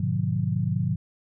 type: chord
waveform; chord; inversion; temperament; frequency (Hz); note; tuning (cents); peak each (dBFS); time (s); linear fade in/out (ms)
sine; G# diminished seventh; none; just; 103.83 / 124.59 / 149.51 / 179.41; G#2 / B2 / D3 / F3; 0 / +16 / +31 / +47; -28; 0-0.96; 5
effects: none